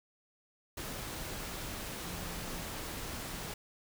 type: tone in noise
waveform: sine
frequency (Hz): 174.61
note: F3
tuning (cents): 0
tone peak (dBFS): -47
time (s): 2.05-2.66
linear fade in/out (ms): 5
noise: pink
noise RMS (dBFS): -41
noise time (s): 0.77-3.54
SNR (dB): -9
effects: none